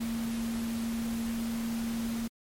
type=tone in noise; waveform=sine; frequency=229.5 Hz; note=A#3; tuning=27 cents flat; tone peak=-30 dBFS; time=0-2.28 s; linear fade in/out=10 ms; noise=pink; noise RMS=-42 dBFS; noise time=0-2.28 s; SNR=+9 dB; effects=MP3 64 kbps